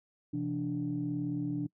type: tone cluster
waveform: sine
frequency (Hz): 130.6 / 168.9 / 292.9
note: C3 / E3 / D4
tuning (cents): -3 / +42 / -5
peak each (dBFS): -37 / -37 / -32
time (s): 0.33-1.67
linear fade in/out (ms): 10
effects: noise-tail reverb RT60 0.1 s tail -25 dB re dry + tanh soft clip ceiling -23 dBFS